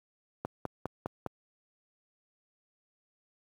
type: click train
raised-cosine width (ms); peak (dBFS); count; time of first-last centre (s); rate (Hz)
1; -19; 5; 0.45-1.263; 4.92
effects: high-pass 80 Hz 12 dB/octave + 9-bit